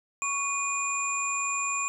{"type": "tone cluster", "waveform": "sine", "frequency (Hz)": [1117, 2461, 7240], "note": ["C#6", "D#7", "A8"], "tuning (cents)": [13, -20, 48], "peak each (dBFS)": -31, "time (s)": [0.22, 1.88], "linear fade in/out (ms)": 0, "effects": ["10-bit"]}